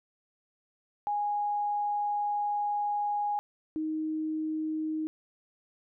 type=tone pair in turn; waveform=sine; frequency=826 / 312.8 Hz; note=G#5 / D#4; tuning=-10 / +9 cents; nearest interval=octave + perfect fourth; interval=1681 cents; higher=first; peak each=-27 / -29 dBFS; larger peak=first; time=1.07-3.39 / 3.76-5.07 s; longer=first; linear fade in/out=0 ms; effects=none